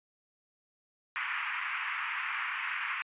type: band-pass noise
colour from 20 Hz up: white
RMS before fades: -35 dBFS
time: 1.16-3.02 s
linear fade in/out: 0 ms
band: 1000 to 2600 Hz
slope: 48 dB/octave
effects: resampled to 8000 Hz